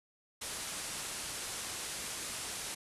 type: low-pass noise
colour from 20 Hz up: white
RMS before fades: -41 dBFS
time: 0.41-2.75 s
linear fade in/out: 10 ms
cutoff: 11000 Hz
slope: 48 dB/octave
effects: resampled to 32000 Hz